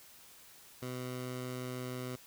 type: tone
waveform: 15% pulse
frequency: 126.3 Hz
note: B2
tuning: 39 cents sharp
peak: -32 dBFS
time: 0.82-2.16 s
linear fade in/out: 5 ms
effects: white hiss -57 dBFS RMS until 2.26 s

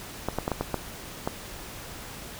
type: clicks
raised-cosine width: 1 ms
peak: -12 dBFS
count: 7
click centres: 0.286 / 0.386 / 0.479 / 0.517 / 0.61 / 0.743 / 1.275 s
effects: pink hiss -41 dBFS RMS until 2.39 s

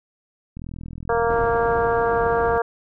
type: click train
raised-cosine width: 5 ms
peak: -22 dBFS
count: 37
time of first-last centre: 0.57-1.44 s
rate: 41.4 Hz
type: harmonic tone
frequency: 232.4 Hz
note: A#3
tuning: 5 cents flat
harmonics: 2 / 3 / 4 / 5 / 6 / 7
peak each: -20 / -24 / -26 / -28 / -30 / -31 dBFS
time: 1.09-2.62 s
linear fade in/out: 5 ms
type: low-pass noise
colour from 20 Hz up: pink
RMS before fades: -31 dBFS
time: 1.3-2.58 s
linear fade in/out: 0 ms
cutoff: 840 Hz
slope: 12 dB/octave
effects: none

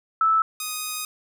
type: tone pair in turn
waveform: sine / 5% pulse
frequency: 1313 / 1245.8 Hz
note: E6 / D#6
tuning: -7 / +2 cents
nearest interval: minor second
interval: 91 cents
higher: first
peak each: -16 dBFS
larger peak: neither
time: 0.21-0.42 / 0.6-1.05 s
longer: second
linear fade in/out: 2 ms
effects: none

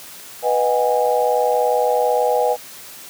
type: chord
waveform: sine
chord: G# minor seventh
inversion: first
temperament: equal with one note detuned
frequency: 493.9 / 622.3 / 740 / 820.1 Hz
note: B4 / D#5 / F#5 / G#5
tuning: 0 / 0 / 0 / -22 cents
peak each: -18 / -21 / -23 / -20 dBFS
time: 0.42-2.57 s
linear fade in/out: 50 ms
effects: white hiss -38 dBFS RMS until 3.09 s + high-pass 100 Hz 12 dB/octave

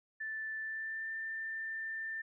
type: tone with pitch glide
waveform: sine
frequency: 1760 to 1786.6 Hz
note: A6 to A6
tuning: 0 to +26 cents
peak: -37 dBFS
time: 0.2-2.22 s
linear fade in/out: 10 ms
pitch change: +26 cents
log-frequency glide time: 0.6-1.09 s
effects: none

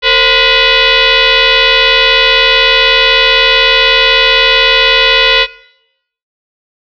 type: tone with frequency modulation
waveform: sine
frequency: 457 Hz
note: A#4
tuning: 34 cents flat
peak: -5 dBFS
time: 0.02-5.47 s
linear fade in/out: 50 ms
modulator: 495 Hz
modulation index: 7.3
effects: noise-tail reverb RT60 0.8 s tail -20 dB re dry

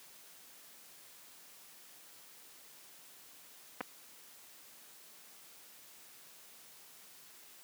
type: clicks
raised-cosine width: 0.5 ms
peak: -22 dBFS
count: 2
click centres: 3.807 / 3.811 s
effects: white hiss -57 dBFS RMS until 7.63 s + high-pass 150 Hz 12 dB/octave

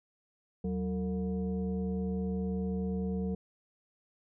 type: tone with frequency modulation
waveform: sine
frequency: 187.3 Hz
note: F#3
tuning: 21 cents sharp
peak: -30 dBFS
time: 0.64-3.35 s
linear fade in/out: 5 ms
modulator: 265 Hz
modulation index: 0.84
effects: none

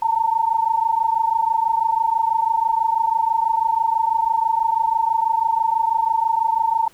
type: tone pair together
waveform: sine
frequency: 890.9 / 917 Hz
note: A5 / A#5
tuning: +21 / -29 cents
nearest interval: unison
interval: 50 cents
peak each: -19 dBFS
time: 0.02-6.88 s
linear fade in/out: 5 ms
effects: pink hiss -52 dBFS RMS until 6.93 s

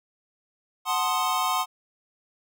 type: chord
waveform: square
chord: F# diminished seventh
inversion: none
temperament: equal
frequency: 740 / 880 / 1046.5 / 1244.5 Hz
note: F#5 / A5 / C6 / Eb6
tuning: 0 / 0 / 0 / 0 cents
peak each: -30 / -32 / -27 / -30 dBFS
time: 0.85-1.66 s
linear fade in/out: 50 ms
effects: none

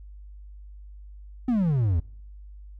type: exponential sweep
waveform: triangle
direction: down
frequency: 260.2 to 77.1 Hz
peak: -18 dBFS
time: 1.48-2 s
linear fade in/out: 5 ms
effects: noise-tail reverb RT60 0.7 s tail -25 dB re dry + added 50 Hz sine -41 dBFS peak until 2.79 s

